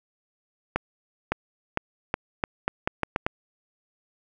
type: accelerating click train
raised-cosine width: 0.5 ms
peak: -8 dBFS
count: 10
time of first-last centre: 0.76-3.265 s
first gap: 560 ms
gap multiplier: 0.81
effects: none